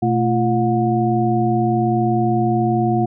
sine tone cluster, 121.9 / 223 / 343.9 / 723 Hz, B2 / A3 / F4 / F#5, -22 / +23 / -27 / -40 cents, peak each -20 dBFS, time 0.02-3.06 s, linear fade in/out 10 ms, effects none

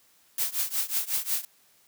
blue noise with tremolo, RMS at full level -25 dBFS, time 0.38-1.45 s, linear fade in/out 2 ms, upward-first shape triangle, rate 5.5 Hz, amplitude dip 95%, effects white hiss -62 dBFS RMS until 1.87 s + high-pass 80 Hz 12 dB/octave

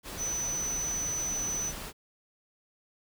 sine tone in noise, 6000 Hz, F#8, 23 cents sharp, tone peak -30 dBFS, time 0.17-1.73 s, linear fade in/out 50 ms, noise pink, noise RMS -40 dBFS, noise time 0.03-1.93 s, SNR +7 dB, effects none

